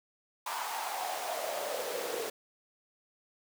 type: noise with high-pass filter sweep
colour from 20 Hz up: pink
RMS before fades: -36 dBFS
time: 0.46-2.3 s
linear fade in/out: 5 ms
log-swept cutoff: 970 to 430 Hz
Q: 5.4
effects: none